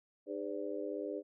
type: harmonic tone with a mistuned harmonic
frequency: 101.2 Hz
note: G#2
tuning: 44 cents flat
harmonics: 3 / 4 / 5 / 6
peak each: -42 / -41 / -42 / -44 dBFS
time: 0.26-1.23 s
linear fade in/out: 50 ms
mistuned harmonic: 6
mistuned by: -73 cents
effects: none